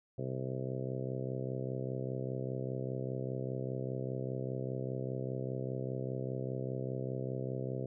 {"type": "harmonic tone", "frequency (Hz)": 65, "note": "C2", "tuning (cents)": -11, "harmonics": [2, 3, 4, 5, 6, 7, 8, 9, 10], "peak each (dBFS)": [-38, -45, -46, -47, -43, -45, -44, -52, -50], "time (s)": [0.18, 7.86], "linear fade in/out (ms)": 5, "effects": []}